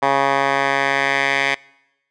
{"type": "tone with band-pass filter sweep", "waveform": "10% pulse", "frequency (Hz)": 138, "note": "C#3", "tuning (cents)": -7, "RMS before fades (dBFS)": -18, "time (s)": [0.02, 1.55], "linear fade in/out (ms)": 10, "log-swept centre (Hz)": [1100, 2200], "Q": 1.9, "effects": ["noise-tail reverb RT60 0.9 s tail -24 dB re dry", "resampled to 22050 Hz"]}